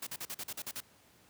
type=noise bursts; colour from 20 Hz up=white; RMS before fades=-40 dBFS; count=9; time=0.02-0.805 s; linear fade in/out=5 ms; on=49 ms; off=43 ms; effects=pink hiss -63 dBFS RMS until 1.29 s + high-pass 80 Hz 12 dB/octave